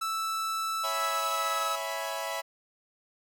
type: tone with pitch glide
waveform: 45% pulse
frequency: 1318.5 to 1297.3 Hz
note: E6 to E6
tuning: 0 to -28 cents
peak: -29 dBFS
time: 0.01-1.76 s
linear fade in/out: 10 ms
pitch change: -28 cents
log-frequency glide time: 0.82-1.61 s
type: chord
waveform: sawtooth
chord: C# minor seventh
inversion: none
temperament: equal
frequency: 554.4 / 659.3 / 830.6 / 987.8 Hz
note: C#5 / E5 / G#5 / B5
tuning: 0 / 0 / 0 / 0 cents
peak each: -35 / -32 / -36 / -33 dBFS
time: 0.83-2.42 s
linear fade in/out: 20 ms
effects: none